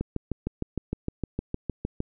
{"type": "click train", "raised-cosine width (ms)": 3, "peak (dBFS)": -15, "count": 14, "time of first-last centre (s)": [0.01, 2.004], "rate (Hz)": 6.52, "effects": []}